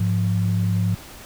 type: tone pair together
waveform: sine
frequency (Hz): 104.7 / 176.08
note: G#2 / F3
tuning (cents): +15 / +14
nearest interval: major sixth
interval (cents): 899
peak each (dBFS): -19 / -23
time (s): 0-0.95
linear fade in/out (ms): 5
effects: pink hiss -41 dBFS RMS until 1.25 s